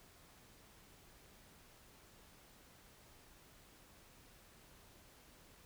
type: silence
effects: pink hiss -63 dBFS RMS until 5.65 s